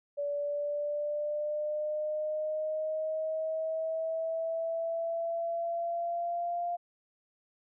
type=linear sweep; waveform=sine; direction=up; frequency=574 to 698.5 Hz; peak=-30 dBFS; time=0.17-6.77 s; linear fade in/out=20 ms; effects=none